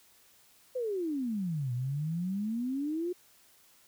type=exponential two-way sweep; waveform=sine; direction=down then up; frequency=523.3 to 119.8 to 364.4 Hz; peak=-30 dBFS; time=0.75-3.13 s; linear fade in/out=10 ms; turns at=1.73 s; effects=white hiss -62 dBFS RMS until 3.87 s